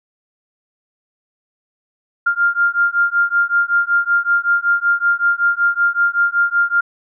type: beating tone pair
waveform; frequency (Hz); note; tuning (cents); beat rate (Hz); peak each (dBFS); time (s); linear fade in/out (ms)
sine; 1397 / 1402.3; F6 / F6; 0 / +7; 5.3; -16; 2.26-6.81; 10
effects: none